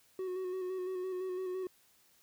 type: tone with vibrato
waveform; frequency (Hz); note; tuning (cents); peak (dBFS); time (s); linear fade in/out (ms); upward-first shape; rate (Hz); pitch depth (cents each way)
triangle; 370; F#4; 0; -33; 0.19-1.67; 2; square; 5.9; 26
effects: white hiss -67 dBFS RMS until 2.22 s